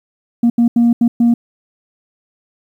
sine tone bursts at uneven times, 235.8 Hz, A#3, 20 cents sharp, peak -6 dBFS, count 5, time 0.43-0.5 / 0.58-0.68 / 0.76-0.93 / 1.01-1.08 / 1.2-1.34 s, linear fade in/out 5 ms, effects tanh soft clip ceiling -6 dBFS + 8-bit

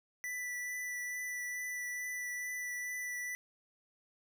square tone with vibrato, 1975.5 Hz, B6, in tune, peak -38 dBFS, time 0.24-3.35 s, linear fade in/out 0 ms, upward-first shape triangle, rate 2.3 Hz, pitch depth 13 cents each way, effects none

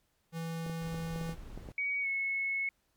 square tone, 164.8 Hz, E3, in tune, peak -36 dBFS, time 0.32-1.36 s, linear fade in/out 50 ms
clicks, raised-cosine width 2 ms, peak -31 dBFS, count 8, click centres 0.664 / 0.697 / 0.945 / 1.16 / 1.213 / 1.293 / 1.576 / 1.688 s
brown noise, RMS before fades -46 dBFS, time 0.81-1.72 s, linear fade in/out 0 ms
sine tone with pitch glide, 2255 to 2193 Hz, C#7 to C#7, +29 to -19 cents, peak -30 dBFS, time 1.78-2.69 s, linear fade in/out 2 ms, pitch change -48 cents, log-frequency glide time 2.01-2.07 s
effects pink hiss -75 dBFS RMS until 2.96 s + MP3 96 kbps

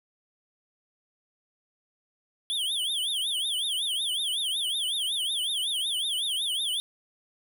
square tone with vibrato, 3301 Hz, G#7, 11 cents flat, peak -27 dBFS, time 2.5-6.8 s, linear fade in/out 0 ms, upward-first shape triangle, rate 5.4 Hz, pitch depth 230 cents each way, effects 11-bit

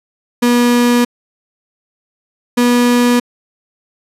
35% pulse tone pair in turn, 241.6 / 242.9 Hz, B3 / B3, -38 / -29 cents, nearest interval unison, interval 9 cents, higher second, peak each -7 dBFS, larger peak neither, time 0.42-1.05 / 2.57-3.2 s, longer neither, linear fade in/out 10 ms, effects resampled to 32000 Hz

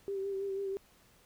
sine tone with vibrato, 392 Hz, G4, in tune, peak -33 dBFS, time 0.08-0.77 s, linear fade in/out 0 ms, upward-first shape sine, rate 6.1 Hz, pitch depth 30 cents each way, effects pink hiss -64 dBFS RMS until 1.25 s

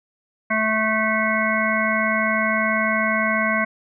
harmonic tone, 218.5 Hz, A3, 12 cents flat, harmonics 1 / 3 / 5 / 7 / 9 / 10, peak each -25 / -25 / -25 / -25 / -25 / -25 dBFS, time 0.5-3.65 s, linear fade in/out 10 ms, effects none

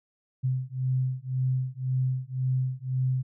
sine beating tone pair, 128.4 / 130.3 Hz, C3 / C3, -32 / -7 cents, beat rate 1.9 Hz, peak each -28 dBFS, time 0.43-3.23 s, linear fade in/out 20 ms, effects none

